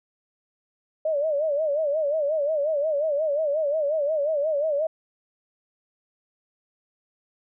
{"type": "tone with vibrato", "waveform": "sine", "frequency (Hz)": 600, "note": "D5", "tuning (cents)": 37, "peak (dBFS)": -21, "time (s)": [1.05, 4.87], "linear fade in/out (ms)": 5, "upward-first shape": "sine", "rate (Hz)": 5.6, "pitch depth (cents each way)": 120, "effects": []}